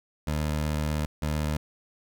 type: tone pair in turn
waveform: 20% pulse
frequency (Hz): 76 / 76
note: D#2 / D#2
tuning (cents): -40 / -40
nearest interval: unison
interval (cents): 0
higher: neither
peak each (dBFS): -21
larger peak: neither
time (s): 0.27-1.06 / 1.22-1.57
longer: first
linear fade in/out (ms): 5
effects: none